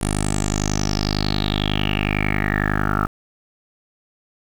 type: tone with low-pass filter sweep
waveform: 10% pulse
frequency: 51 Hz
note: G#1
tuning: 31 cents flat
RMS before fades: -21 dBFS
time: 0.01-3.07 s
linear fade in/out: 5 ms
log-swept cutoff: 10000 to 1300 Hz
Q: 8
effects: 7-bit